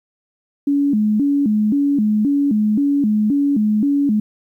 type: tone with vibrato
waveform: sine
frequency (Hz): 245.4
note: B3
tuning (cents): -11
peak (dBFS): -13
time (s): 0.67-4.2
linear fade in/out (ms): 5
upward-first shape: square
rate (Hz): 1.9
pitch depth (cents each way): 250
effects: 9-bit